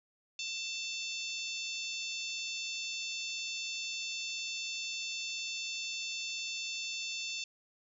harmonic tone, 889 Hz, A5, 18 cents sharp, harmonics 3 / 4 / 5 / 6 / 7 / 8, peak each -40 / -42 / -44 / -46 / -47 / -48 dBFS, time 0.39-7.44 s, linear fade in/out 2 ms, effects none

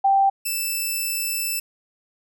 sine / 5% pulse tone pair in turn, 784 / 2643 Hz, G5 / E7, 0 / +4 cents, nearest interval octave + major sixth, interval 2104 cents, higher second, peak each -14 dBFS, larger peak neither, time 0.04-0.3 / 0.45-1.6 s, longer second, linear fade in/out 10 ms, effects none

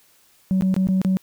sine tone with dropouts, 188.3 Hz, F#3, 31 cents sharp, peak -14 dBFS, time 0.51-1.17 s, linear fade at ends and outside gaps 0 ms, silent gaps 0.61-0.622 / 0.742-0.764 / 0.871-0.887 / 1.016-1.048 s, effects tanh soft clip ceiling -14 dBFS + white hiss -57 dBFS RMS until 1.22 s

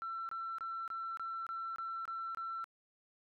sine tone bursts, 1344 Hz, E6, 33 cents sharp, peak -37 dBFS, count 9, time 0.02-2.642 s, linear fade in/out 0 ms, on 270 ms, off 24 ms, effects tanh soft clip ceiling -34 dBFS

